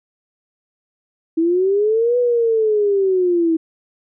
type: linear two-way sweep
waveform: sine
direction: up then down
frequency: 319.9 to 493.9 to 319.9 Hz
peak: -13 dBFS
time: 1.37-3.57 s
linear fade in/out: 10 ms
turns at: 2.18 s
effects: none